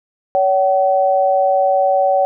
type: tone pair together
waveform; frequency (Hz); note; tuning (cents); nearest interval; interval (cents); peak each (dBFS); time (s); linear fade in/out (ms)
sine; 565 / 759.9; C#5 / F#5; +33 / +46; perfect fourth; 513; -14 / -14; 0.35-2.25; 0
effects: none